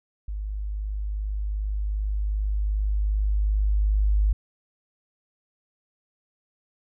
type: tone with level ramp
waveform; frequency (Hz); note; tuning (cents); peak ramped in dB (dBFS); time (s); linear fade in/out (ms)
sine; 51.3; G#1; -21; -28 to -17; 0.28-4.33; 5
effects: none